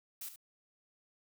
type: noise with echo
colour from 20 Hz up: blue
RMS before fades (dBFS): -43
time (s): 0.21-0.29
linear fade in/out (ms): 5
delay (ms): 71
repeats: 1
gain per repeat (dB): -10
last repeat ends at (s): 0.361
effects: none